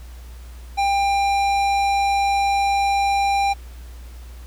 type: tone with low-pass filter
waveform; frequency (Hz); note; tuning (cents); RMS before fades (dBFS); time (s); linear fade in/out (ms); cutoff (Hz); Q
square; 796; G5; +26; -19; 0.77-3.54; 20; 6800; 0.51
effects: added 60 Hz sine -35 dBFS peak until 4.46 s + pink hiss -49 dBFS RMS until 4.46 s